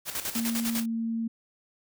white noise with tremolo, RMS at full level -31 dBFS, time 0.05-0.86 s, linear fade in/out 50 ms, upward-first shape square, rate 10 Hz, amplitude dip 65%
sine tone with pitch glide, 230.4 to 227.6 Hz, A#3 to A#3, -20 to -41 cents, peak -27 dBFS, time 0.35-1.28 s, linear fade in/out 10 ms, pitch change -21 cents, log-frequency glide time 0.71-0.85 s
effects none

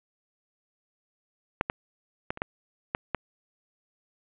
clicks, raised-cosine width 0.5 ms, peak -8 / -12 / -14 / -23 / -12 / -11 / -11 dBFS, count 7, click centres 1.611 / 1.699 / 2.305 / 2.374 / 2.419 / 2.949 / 3.147 s, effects resampled to 8000 Hz + 8-bit

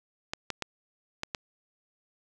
clicks, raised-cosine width 0.2 ms, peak -14 dBFS, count 5, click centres 0.335 / 0.503 / 0.623 / 1.234 / 1.348 s, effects none

